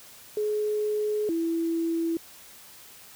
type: tone pair in turn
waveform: sine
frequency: 422.8 / 331.2 Hz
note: G#4 / E4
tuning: +31 / +8 cents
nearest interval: major third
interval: 423 cents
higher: first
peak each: -24 dBFS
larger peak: neither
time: 0.37-1.29 / 1.29-2.17 s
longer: first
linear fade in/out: 2 ms
effects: white hiss -49 dBFS RMS until 3.15 s